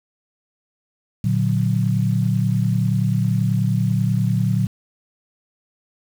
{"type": "chord", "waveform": "sine", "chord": "Bb augmented", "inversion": "none", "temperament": "equal", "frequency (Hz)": [116.54, 146.83, 185], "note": ["Bb2", "D3", "F#3"], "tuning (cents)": [0, 0, 0], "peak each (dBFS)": [-19, -22, -21], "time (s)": [1.24, 4.67], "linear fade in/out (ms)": 5, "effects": ["7-bit"]}